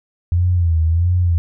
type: tone with vibrato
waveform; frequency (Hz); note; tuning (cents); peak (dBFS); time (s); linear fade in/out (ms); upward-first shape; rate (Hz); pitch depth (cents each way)
sine; 85; F2; -46; -12; 0.32-1.38; 0; sine; 1.5; 99
effects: none